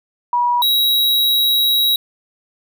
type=tone pair in turn; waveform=sine / square; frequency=967 / 3855 Hz; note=B5 / B7; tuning=-37 / -43 cents; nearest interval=2 octaves; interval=2394 cents; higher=second; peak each=-13 dBFS; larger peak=neither; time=0.33-0.62 / 0.62-1.96 s; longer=second; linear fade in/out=2 ms; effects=none